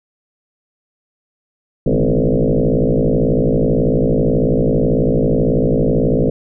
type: tone with frequency modulation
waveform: sine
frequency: 139.3 Hz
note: C#3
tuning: 9 cents sharp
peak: -11 dBFS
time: 1.86-6.3 s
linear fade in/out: 5 ms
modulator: 58.2 Hz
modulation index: 7
effects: none